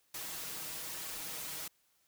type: noise with comb filter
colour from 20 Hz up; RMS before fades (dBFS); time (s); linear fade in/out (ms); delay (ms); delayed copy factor
white; -42; 0.14-1.68; 5; 6.3; +0.6
effects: white hiss -73 dBFS RMS until 2.07 s